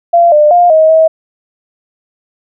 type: tone with pitch steps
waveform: sine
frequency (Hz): 686 / 599 / 704 / 632 / 641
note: F5 / D5 / F5 / D#5 / E5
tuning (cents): -31 / +34 / +14 / +27 / -49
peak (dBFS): -3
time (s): 0.13-1.08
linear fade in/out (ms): 10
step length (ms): 190
effects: none